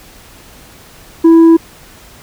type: tone with tanh clipping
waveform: triangle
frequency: 329.5 Hz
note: E4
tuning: 1 cent flat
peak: -3 dBFS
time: 1.24-1.57 s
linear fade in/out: 10 ms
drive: 8 dB
effects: pink hiss -39 dBFS RMS until 2.22 s